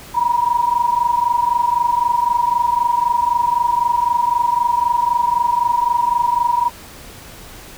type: tone pair together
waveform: sine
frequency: 949.1 / 973 Hz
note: A#5 / B5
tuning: +31 / -26 cents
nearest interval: unison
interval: 43 cents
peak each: -16 / -17 dBFS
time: 0.14-6.7 s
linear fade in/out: 20 ms
effects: pink hiss -38 dBFS RMS until 7.77 s